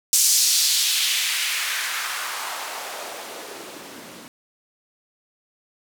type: noise with band-pass filter sweep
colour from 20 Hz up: blue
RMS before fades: -24 dBFS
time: 0.13-4.28 s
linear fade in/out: 0 ms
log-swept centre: 6700 to 210 Hz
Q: 1.5
effects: none